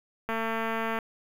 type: click train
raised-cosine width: 0.5 ms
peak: -16 dBFS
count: 158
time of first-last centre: 0.29-0.988 s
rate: 225 Hz
effects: 7-bit